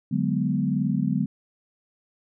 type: chord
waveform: sine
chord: G# half-diminished seventh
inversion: second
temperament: equal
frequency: 146.83 / 185 / 207.7 / 246.9 Hz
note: D3 / F#3 / G#3 / B3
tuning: 0 / 0 / 0 / 0 cents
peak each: -27 / -26 / -27 / -27 dBFS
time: 0.11-1.26 s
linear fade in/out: 10 ms
effects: none